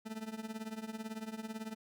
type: tone with tremolo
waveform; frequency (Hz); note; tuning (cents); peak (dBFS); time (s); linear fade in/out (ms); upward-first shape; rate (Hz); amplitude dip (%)
40% pulse; 220; A3; 0; -36; 0.05-1.75; 20; triangle; 18; 90
effects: none